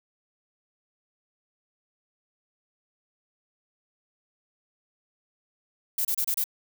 violet noise bursts, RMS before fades -26 dBFS, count 5, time 5.98-6.441 s, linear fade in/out 5 ms, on 69 ms, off 29 ms, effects none

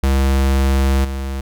square tone with level steps, 67.5 Hz, C#2, 45 cents flat, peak -13 / -22 dBFS, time 0.03-1.41 s, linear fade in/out 5 ms, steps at 1.04 s, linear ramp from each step 10 ms, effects none

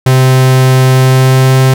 45% pulse tone with pitch glide, 130 to 131.36 Hz, C3 to C3, -11 to +7 cents, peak -4 dBFS, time 0.06-1.74 s, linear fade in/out 5 ms, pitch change +18 cents, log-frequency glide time 0.89-1.54 s, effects none

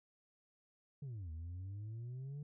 sine exponential two-way sweep, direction down then up, 148.9 to 78.1 to 148.9 Hz, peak -40 dBFS, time 1.02-2.43 s, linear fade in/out 5 ms, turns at 1.31 s, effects tanh soft clip ceiling -42 dBFS

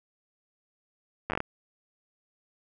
slowing click train, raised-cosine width 0.5 ms, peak -14 dBFS, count 7, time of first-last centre 1.3-1.404 s, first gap 9 ms, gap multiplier 1.26, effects none

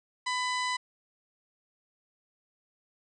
harmonic tone, 1000 Hz, B5, 21 cents sharp, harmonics 1 / 2 / 3 / 4 / 5 / 6 / 7 / 8 / 9, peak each -31 / -33 / -41 / -38 / -42 / -48 / -48 / -47 / -51 dBFS, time 0.26-0.77 s, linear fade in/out 10 ms, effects none

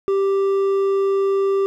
sine tone with hard clipping, 392 Hz, G4, in tune, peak -17 dBFS, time 0.08-1.66 s, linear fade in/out 0 ms, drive 5 dB, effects none

